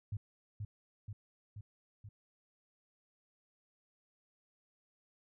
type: tone with echo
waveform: sine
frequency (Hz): 103.9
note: G#2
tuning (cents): +1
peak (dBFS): -35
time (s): 0.12-0.17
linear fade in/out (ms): 5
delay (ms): 480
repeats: 4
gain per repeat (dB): -3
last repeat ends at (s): 2.09
effects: none